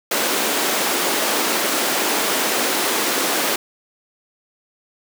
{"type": "high-pass noise", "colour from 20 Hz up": "pink", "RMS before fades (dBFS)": -20, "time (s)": [0.11, 3.56], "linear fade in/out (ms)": 5, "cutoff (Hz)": 270, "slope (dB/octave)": 24, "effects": []}